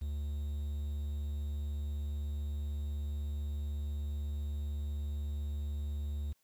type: tone with quantisation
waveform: triangle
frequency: 73 Hz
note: D2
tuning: 10 cents flat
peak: -32 dBFS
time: 0.01-6.33 s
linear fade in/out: 10 ms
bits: 10
effects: white hiss -75 dBFS RMS until 6.43 s